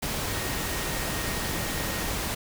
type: tone in noise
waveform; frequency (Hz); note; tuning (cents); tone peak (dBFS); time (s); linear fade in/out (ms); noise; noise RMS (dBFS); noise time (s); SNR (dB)
sine; 1864.7; A#6; 0; -40; 0.28-2.1; 10; pink; -30; 0.02-2.35; -13
effects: none